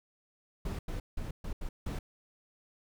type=noise bursts at uneven times; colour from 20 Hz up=brown; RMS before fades=-36 dBFS; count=6; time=0.65-0.79 / 0.88-1 / 1.17-1.31 / 1.44-1.53 / 1.61-1.69 / 1.86-1.99 s; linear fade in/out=5 ms; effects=none